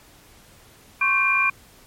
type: tone cluster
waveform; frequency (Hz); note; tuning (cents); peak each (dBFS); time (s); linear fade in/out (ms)
sine; 1061 / 1119 / 1553 / 2397; C6 / C#6 / G6 / D7; +24 / +16 / -17 / +35; -27 / -25 / -27 / -18; 1.01-1.5; 5
effects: pink hiss -51 dBFS RMS until 1.86 s + MP3 64 kbps